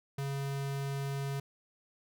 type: tone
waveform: square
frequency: 138.59 Hz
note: C#3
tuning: in tune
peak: -34 dBFS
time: 0.18-1.4 s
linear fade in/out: 5 ms
effects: none